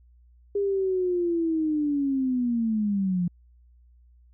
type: linear sweep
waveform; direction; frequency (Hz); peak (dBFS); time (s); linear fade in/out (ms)
sine; down; 406.4 to 172.1; -22; 0.55-3.28; 5
effects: added 60 Hz sine -53 dBFS peak until 4.33 s